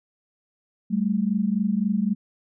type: tone pair together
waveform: sine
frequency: 194 / 217.8 Hz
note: G3 / A3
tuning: -18 / -17 cents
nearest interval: major second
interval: 201 cents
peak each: -23 dBFS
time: 0.9-2.15 s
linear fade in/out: 20 ms
effects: none